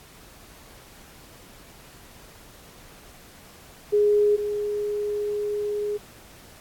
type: tone pair in turn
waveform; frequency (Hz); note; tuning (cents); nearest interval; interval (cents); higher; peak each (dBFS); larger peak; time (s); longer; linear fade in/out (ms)
sine; 415.3 / 415.3; G#4 / G#4; 0 / 0; unison; 0; neither; -16 / -24; first; 3.92-4.37 / 4.37-5.98; second; 20
effects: pink hiss -49 dBFS RMS until 6.6 s + AAC 64 kbps